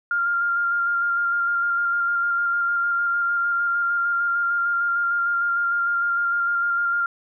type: tone with vibrato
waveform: sine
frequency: 1396.9 Hz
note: F6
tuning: in tune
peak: -19 dBFS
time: 0.11-7.06 s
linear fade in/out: 2 ms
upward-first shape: square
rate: 6.6 Hz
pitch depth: 14 cents each way
effects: none